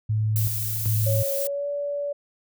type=tone with tremolo; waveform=sine; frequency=108.1 Hz; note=A2; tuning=30 cents flat; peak=-20 dBFS; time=0.09-1.23 s; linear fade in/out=10 ms; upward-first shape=square; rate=1.3 Hz; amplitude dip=65%
type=noise; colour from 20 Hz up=violet; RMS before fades=-29 dBFS; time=0.36-1.47 s; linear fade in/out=0 ms
type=tone with pitch glide; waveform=sine; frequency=554.4 to 574.6 Hz; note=C#5 to D5; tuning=0 to -38 cents; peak=-25 dBFS; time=1.06-2.13 s; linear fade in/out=10 ms; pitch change=+62 cents; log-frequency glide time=1.36-1.68 s
effects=none